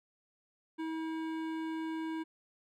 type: tone with hard clipping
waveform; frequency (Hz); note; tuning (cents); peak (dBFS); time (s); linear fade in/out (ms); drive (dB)
sine; 321.1; E4; -45; -37; 0.78-2.24; 20; 15
effects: none